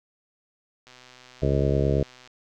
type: click train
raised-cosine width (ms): 0.2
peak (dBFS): -31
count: 178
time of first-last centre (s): 0.87-2.275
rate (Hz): 126
type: harmonic tone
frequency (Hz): 69.3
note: C#2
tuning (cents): 0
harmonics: 1 / 2 / 3 / 4 / 5 / 6 / 7 / 8 / 9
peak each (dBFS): -26 / -24 / -31 / -32 / -30 / -28 / -30 / -34 / -31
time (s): 1.42-2.03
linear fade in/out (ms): 5
effects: none